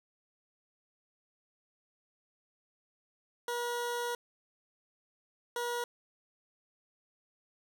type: tone bursts at uneven times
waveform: 20% pulse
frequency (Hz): 480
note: B4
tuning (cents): -49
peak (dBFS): -28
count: 2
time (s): 3.48-4.15 / 5.56-5.84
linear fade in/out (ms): 2
effects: none